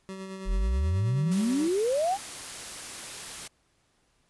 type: tone with tremolo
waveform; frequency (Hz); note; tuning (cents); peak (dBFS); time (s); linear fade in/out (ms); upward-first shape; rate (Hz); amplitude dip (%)
25% pulse; 191; G3; -45; -32; 0.09-1.68; 0; sine; 9.3; 35
type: exponential sweep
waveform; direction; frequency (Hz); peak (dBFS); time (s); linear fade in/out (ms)
sine; up; 37.83 to 833; -23; 0.45-2.18; 50
type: noise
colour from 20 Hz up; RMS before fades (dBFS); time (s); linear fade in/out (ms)
white; -39; 1.31-3.48; 10
effects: pink hiss -69 dBFS RMS until 4.29 s + resampled to 24000 Hz